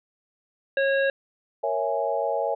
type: harmonic tone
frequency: 547 Hz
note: C#5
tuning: 23 cents flat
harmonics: 1 / 3 / 5 / 7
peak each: -21 / -25 / -35 / -39 dBFS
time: 0.77-1.1 s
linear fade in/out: 2 ms
type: chord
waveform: sine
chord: A# half-diminished seventh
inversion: none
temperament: equal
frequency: 466.2 / 554.4 / 659.3 / 830.6 Hz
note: A#4 / C#5 / E5 / G#5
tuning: 0 / 0 / 0 / 0 cents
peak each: -30 / -27 / -28 / -29 dBFS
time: 1.63-2.55 s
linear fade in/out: 10 ms
effects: none